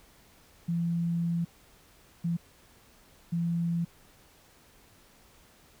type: tone bursts at uneven times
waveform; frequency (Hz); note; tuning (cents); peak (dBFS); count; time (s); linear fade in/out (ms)
sine; 169.6; E3; +50; -26; 3; 0.68-1.45 / 2.24-2.37 / 3.32-3.85; 10
effects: pink hiss -59 dBFS RMS until 5.8 s